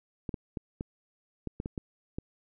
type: clicks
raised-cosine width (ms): 3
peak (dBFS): -21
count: 9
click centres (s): 0.292 / 0.342 / 0.572 / 0.809 / 1.473 / 1.601 / 1.659 / 1.778 / 2.185
effects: none